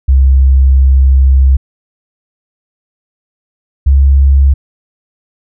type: tone pair in turn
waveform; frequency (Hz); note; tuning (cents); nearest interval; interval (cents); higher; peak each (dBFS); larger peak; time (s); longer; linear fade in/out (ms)
sine; 66.5 / 68.57; C2 / C#2; +29 / -18; minor second; 53; second; -3; neither; 0.08-1.57 / 3.86-4.54; first; 10
effects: none

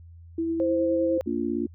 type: tone with tremolo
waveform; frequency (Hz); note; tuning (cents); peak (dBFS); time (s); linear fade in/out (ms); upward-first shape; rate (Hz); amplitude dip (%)
sine; 329.6; E4; 0; -23; 0.38-1.18; 5; triangle; 9.6; 25
type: tone with vibrato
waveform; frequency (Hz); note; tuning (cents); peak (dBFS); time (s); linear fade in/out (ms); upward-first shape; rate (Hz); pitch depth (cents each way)
sine; 523.3; C5; 0; -23; 0.6-1.21; 0; sine; 10; 16
type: chord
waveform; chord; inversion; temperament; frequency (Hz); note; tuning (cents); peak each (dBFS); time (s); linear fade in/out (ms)
sine; Bb major; none; just; 233.1 / 291.4 / 349.6; Bb3 / D4 / F4; 0 / -13 / +2; -29; 1.26-1.67; 10
effects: added 84 Hz sine -44 dBFS peak until 1.74 s

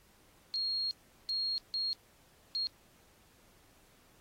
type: tone bursts at uneven times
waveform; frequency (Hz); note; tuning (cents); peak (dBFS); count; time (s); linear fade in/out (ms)
sine; 4267; C8; +33; -31; 4; 0.54-0.91 / 1.29-1.58 / 1.74-1.93 / 2.55-2.67; 0
effects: pink hiss -65 dBFS RMS until 4.2 s + AAC 48 kbps

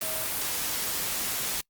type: tone in noise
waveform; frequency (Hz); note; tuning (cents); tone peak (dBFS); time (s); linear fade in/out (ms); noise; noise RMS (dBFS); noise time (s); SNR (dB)
sine; 635; D#5; +35; -38; 0.02-0.24; 5; white; -30; 0.01-1.61; -11
effects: noise-tail reverb RT60 0.1 s tail -25 dB re dry + Opus 32 kbps

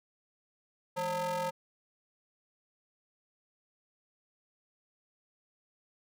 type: ring-modulated tone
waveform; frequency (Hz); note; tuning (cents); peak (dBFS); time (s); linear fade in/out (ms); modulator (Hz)
square; 185; F#3; 0; -29; 0.96-1.51; 20; 718
effects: none

